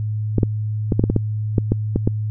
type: clicks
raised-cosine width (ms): 3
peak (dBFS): -3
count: 11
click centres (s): 0.383 / 0.432 / 0.922 / 0.995 / 1.039 / 1.1 / 1.163 / 1.582 / 1.72 / 1.96 / 2.075
effects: added 107 Hz sine -20 dBFS peak until 2.3 s